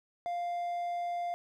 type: tone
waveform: triangle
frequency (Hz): 698.5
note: F5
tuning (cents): 0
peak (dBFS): -30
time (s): 0.26-1.34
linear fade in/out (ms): 0
effects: none